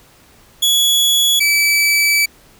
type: tone pair in turn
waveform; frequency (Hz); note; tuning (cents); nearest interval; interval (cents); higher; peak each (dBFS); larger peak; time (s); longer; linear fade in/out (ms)
sawtooth; 3375 / 2305; G#7 / D7; +27 / -33; perfect fifth; 660; first; -8; neither; 0.62-1.4 / 1.4-2.26; second; 10
effects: pink hiss -48 dBFS RMS until 2.59 s